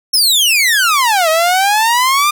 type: exponential two-way sweep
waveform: sawtooth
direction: down then up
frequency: 5450 to 626 to 1219 Hz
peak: -6 dBFS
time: 0.13-2.31 s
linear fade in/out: 10 ms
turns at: 1.29 s
effects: none